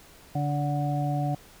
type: harmonic tone with a mistuned harmonic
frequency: 144.6 Hz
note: D3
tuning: 27 cents flat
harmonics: 1 / 2 / 4 / 5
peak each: -26 / -33 / -37 / -31 dBFS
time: 0.35-1.35 s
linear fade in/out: 5 ms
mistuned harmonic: 5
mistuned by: +29 cents
effects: pink hiss -52 dBFS RMS until 1.6 s